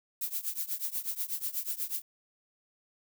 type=noise with tremolo; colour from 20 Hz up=violet; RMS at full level=-31 dBFS; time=0.21-2.02 s; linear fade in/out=5 ms; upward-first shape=triangle; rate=8.2 Hz; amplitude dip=95%; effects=none